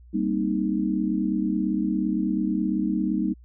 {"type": "chord", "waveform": "sine", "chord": "C minor seventh", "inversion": "second", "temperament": "equal", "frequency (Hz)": [196, 233.1, 261.6, 311.1], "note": ["G3", "Bb3", "C4", "Eb4"], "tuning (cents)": [0, 0, 0, 0], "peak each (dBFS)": [-26, -28, -31, -26], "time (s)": [0.13, 3.34], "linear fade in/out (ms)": 20, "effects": ["added 60 Hz sine -46 dBFS peak until 3.44 s"]}